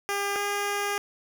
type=tone pair in turn; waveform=10% pulse; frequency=402.2 / 406.4 Hz; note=G4 / G#4; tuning=+44 / -38 cents; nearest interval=unison; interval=18 cents; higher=second; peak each=-18 dBFS; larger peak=neither; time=0.09-0.36 / 0.36-0.98 s; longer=second; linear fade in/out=0 ms; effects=none